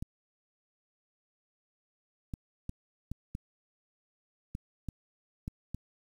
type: clicks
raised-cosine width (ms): 5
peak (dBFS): -24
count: 9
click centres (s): 0.025 / 2.338 / 2.694 / 3.116 / 3.351 / 4.551 / 4.887 / 5.479 / 5.746
effects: 9-bit